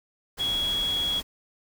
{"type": "tone in noise", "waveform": "sine", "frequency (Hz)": 3334, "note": "G#7", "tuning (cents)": 6, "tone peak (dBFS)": -24, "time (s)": [0.39, 1.21], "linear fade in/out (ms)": 20, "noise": "pink", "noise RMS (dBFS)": -37, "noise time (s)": [0.37, 1.23], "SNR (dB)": 10, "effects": []}